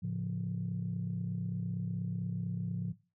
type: chord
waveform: sine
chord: A augmented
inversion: none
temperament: equal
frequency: 110 / 138.59 / 174.61 Hz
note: A2 / C#3 / E#3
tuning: 0 / 0 / 0 cents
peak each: -37 / -39 / -35 dBFS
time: 0.02-2.93 s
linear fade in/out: 20 ms
effects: noise-tail reverb RT60 0.3 s tail -18 dB re dry + tanh soft clip ceiling -26 dBFS